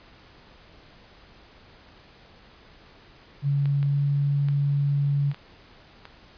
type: tone with pitch glide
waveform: sine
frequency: 141.2 to 142.02 Hz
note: C#3 to C#3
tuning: +32 to +42 cents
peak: -20 dBFS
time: 3.42-5.34 s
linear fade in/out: 50 ms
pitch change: +10 cents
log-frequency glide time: 3.88-3.98 s
type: clicks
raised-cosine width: 0.3 ms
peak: -25 dBFS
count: 6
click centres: 3.657 / 3.829 / 4.486 / 5.315 / 5.345 / 6.054 s
effects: pink hiss -52 dBFS RMS until 6.37 s + resampled to 11025 Hz